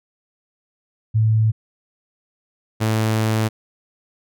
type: tone pair in turn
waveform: sine / sawtooth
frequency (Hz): 110 / 110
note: A2 / A2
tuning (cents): 0 / 0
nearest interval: unison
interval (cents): 0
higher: neither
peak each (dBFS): -13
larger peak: neither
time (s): 1.14-1.52 / 2.8-3.49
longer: second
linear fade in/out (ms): 20
effects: none